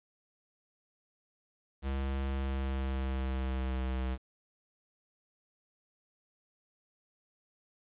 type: tone with pitch glide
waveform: square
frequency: 67.6 to 64.21 Hz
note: C#2 to C2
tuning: -43 to -32 cents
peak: -32 dBFS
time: 1.82-4.18 s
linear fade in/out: 50 ms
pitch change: -89 cents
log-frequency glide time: 2.31-3.98 s
effects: resampled to 8000 Hz + 10-bit